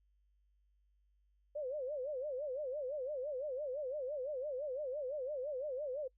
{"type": "tone with vibrato", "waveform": "sine", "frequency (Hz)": 552, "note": "C#5", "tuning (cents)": -7, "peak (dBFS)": -37, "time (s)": [1.55, 6.08], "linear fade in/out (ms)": 10, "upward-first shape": "sine", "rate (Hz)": 5.9, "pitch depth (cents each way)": 180, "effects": ["noise-tail reverb RT60 0.1 s tail -24 dB re dry", "added 50 Hz sine -70 dBFS peak until 6.17 s"]}